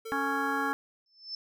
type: tone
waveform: square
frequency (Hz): 450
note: A4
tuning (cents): +39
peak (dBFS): -38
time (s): 0.05-0.73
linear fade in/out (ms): 10
type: harmonic tone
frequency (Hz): 277.2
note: C#4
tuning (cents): 0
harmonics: 1 / 3 / 4 / 5 / 6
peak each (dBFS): -34 / -34 / -34 / -34 / -34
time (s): 0.12-0.73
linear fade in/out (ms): 0
type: tone with exponential growth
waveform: sine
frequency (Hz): 5280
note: E8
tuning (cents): +2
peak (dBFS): -32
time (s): 1.06-1.35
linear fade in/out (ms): 2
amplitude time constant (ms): 61
effects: none